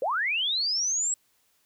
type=linear sweep; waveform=sine; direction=up; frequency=466.2 to 7790 Hz; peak=-24 dBFS; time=0.02-1.14 s; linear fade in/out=2 ms; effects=white hiss -68 dBFS RMS until 1.65 s